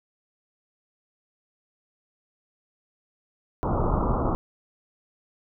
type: low-pass noise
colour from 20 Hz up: pink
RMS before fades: -24 dBFS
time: 3.63-4.35 s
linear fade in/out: 0 ms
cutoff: 1300 Hz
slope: 96 dB/octave
effects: none